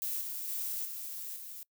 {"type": "noise with level steps", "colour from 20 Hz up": "violet", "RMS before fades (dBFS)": [-35, -39, -36, -41, -45], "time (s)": [0.02, 1.63], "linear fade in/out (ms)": 0, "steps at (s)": [0.21, 0.48, 0.85, 1.36], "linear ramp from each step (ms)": 2, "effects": ["noise-tail reverb RT60 0.1 s tail -24 dB re dry"]}